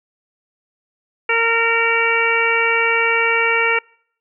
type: harmonic tone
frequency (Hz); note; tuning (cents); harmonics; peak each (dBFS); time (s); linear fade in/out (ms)
460; A#4; -23; 1 / 2 / 3 / 4 / 5 / 6; -21 / -24 / -21 / -22 / -18 / -23; 1.29-3.79; 5
effects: noise-tail reverb RT60 0.6 s tail -26 dB re dry